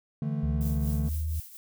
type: chord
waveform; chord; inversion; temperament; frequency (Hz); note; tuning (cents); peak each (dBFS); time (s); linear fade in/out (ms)
triangle; D suspended second; none; equal; 146.83 / 164.81 / 220; D3 / E3 / A3; 0 / 0 / 0; -28 / -33 / -31; 0.22-1.09; 2
type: tone with pitch glide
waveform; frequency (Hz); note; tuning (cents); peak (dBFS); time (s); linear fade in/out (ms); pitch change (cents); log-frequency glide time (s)
sine; 70.5 to 78.68; C#2 to D#2; +30 to +20; -27; 0.43-1.4; 5; +190; 0.98-1.18
type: noise with tremolo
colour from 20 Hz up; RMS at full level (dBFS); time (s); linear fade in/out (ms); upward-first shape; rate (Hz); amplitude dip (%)
violet; -41; 0.61-1.57; 0; triangle; 4.2; 70
effects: none